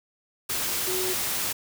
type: tone in noise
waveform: sine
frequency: 370 Hz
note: F#4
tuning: in tune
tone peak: -29 dBFS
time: 0.87-1.14 s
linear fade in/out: 10 ms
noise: white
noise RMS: -28 dBFS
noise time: 0.49-1.53 s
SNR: -4 dB
effects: none